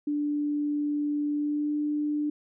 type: tone with pitch glide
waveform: sine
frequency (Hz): 293.7 to 297.1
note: D4 to D4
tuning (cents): 0 to +20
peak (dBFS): -25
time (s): 0.07-2.3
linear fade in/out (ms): 5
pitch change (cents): +20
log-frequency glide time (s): 1.32-1.75
effects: none